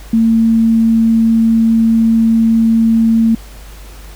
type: tone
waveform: sine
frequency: 226.2 Hz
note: A3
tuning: 48 cents sharp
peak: -7 dBFS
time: 0.13-3.35 s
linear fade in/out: 5 ms
effects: added 50 Hz sine -31 dBFS peak until 4.15 s + pink hiss -39 dBFS RMS until 4.15 s